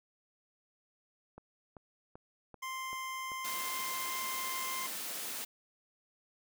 click train, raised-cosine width 1 ms, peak -35 dBFS, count 6, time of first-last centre 1.38-3.318 s, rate 2.58 Hz
25% pulse tone, 1046.5 Hz, C6, in tune, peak -34 dBFS, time 2.62-4.87 s, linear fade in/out 10 ms
white high-pass noise, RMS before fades -40 dBFS, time 3.44-5.45 s, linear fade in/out 10 ms, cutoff 170 Hz, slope 48 dB/octave
effects none

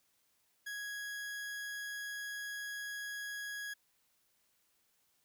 40% pulse tone, 1661.2 Hz, G#6, in tune, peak -39 dBFS, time 0.66-3.74 s, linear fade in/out 10 ms, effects white hiss -75 dBFS RMS until 5.24 s

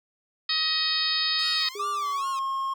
harmonic tone, 630 Hz, D#5, 21 cents sharp, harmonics 2 / 3 / 4 / 5 / 6 / 7 / 8, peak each -36 / -33 / -36 / -36 / -28 / -27 / -30 dBFS, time 0.49-1.69 s, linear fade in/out 5 ms
10% pulse tone with vibrato, 1215 Hz, D#6, 42 cents flat, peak -31 dBFS, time 1.39-2.39 s, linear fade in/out 0 ms, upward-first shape sine, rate 2.5 Hz, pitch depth 290 cents each way
sine tone with exponential decay, 409.7 Hz, G#4, 24 cents flat, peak -33 dBFS, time 1.75-2.49 s, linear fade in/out 5 ms, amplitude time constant 160 ms
triangle tone with pitch glide, 1174.7 to 1077.2 Hz, D6 to C#6, 0 to -50 cents, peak -24 dBFS, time 1.79-2.74 s, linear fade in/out 10 ms, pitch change -150 cents, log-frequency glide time 2-2.28 s
effects none

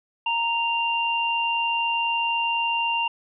sine tone pair together, 930 / 2784 Hz, A#5 / F7, -4 / -6 cents, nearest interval octave + perfect fifth, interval 1898 cents, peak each -24 dBFS, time 0.26-3.08 s, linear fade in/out 5 ms, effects none

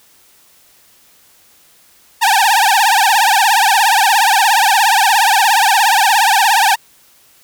sawtooth tone with vibrato, 846 Hz, G#5, 32 cents sharp, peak -5 dBFS, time 2.21-6.76 s, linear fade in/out 20 ms, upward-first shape triangle, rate 17 Hz, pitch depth 220 cents each way, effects white hiss -49 dBFS RMS until 7.43 s

